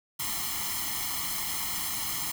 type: noise with comb filter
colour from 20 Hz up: white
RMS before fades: -32 dBFS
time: 0.19-2.32 s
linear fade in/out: 10 ms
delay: 0.96 ms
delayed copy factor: +0.95
effects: none